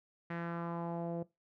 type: tone with low-pass filter sweep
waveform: sawtooth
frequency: 169.7 Hz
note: F3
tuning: 49 cents flat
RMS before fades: -39 dBFS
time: 0.3-1.23 s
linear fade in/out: 5 ms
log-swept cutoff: 1900 to 550 Hz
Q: 2.6
effects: noise-tail reverb RT60 0.2 s tail -19 dB re dry